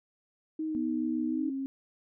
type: tone with vibrato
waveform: sine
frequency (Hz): 312.7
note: D#4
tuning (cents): +9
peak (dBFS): -30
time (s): 0.59-1.5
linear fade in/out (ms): 5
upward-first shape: sine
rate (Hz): 4.4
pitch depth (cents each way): 12
type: tone with pitch glide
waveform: sine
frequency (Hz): 246.3 to 270.1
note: B3 to C#4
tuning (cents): -5 to -45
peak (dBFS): -31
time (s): 0.75-1.66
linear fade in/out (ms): 0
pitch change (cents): +160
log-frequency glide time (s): 1.27-1.46
effects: none